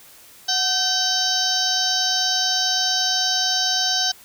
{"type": "harmonic tone with a mistuned harmonic", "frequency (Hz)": 771, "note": "G5", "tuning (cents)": -29, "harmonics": [1, 2, 4, 5, 6, 7, 8], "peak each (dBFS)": [-28, -28, -27, -26, -25, -24, -26], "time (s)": [0.48, 4.12], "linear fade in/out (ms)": 10, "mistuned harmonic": 1, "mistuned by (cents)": -77, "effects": ["white hiss -47 dBFS RMS until 4.24 s"]}